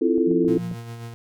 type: chord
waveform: sine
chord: F major seventh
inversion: second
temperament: equal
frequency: 261.6 / 329.6 / 349.2 / 440 Hz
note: C4 / E4 / F4 / A4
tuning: 0 / 0 / 0 / 0 cents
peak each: -23 / -21 / -23 / -23 dBFS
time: 0.01-0.58 s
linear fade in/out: 10 ms
type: click train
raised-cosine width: 2 ms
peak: -25 dBFS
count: 5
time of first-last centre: 0.18-0.714 s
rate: 7.49 Hz
type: tone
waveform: sine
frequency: 174.2 Hz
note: F3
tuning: 4 cents flat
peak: -27 dBFS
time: 0.26-0.75 s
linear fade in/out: 20 ms
type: tone with tremolo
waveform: 40% pulse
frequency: 116.54 Hz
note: A#2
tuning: in tune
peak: -31 dBFS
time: 0.48-1.14 s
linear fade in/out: 0 ms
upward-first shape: sine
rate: 7.5 Hz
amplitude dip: 40%
effects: none